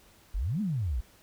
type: exponential two-way sweep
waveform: sine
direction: up then down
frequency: 38.89 to 225.4 to 52.5 Hz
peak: -27 dBFS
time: 0.34-1.01 s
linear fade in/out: 10 ms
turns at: 0.61 s
effects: pink hiss -59 dBFS RMS until 1.22 s